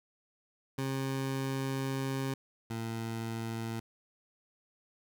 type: tone pair in turn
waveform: 20% pulse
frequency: 134.4 / 113.7 Hz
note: C3 / A#2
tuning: +47 / -43 cents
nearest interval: minor third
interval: 290 cents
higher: first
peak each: -27 / -30 dBFS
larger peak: first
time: 0.78-2.34 / 2.7-3.8 s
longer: first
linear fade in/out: 5 ms
effects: none